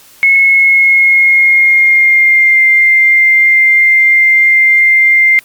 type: tone with pitch glide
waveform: sine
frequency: 2184 to 2099 Hz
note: C#7 to C7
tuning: -26 to +5 cents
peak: -4 dBFS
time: 0.23-5.39 s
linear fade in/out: 0 ms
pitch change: -69 cents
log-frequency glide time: 0.41-2.64 s
effects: white hiss -41 dBFS RMS until 5.44 s + Opus 48 kbps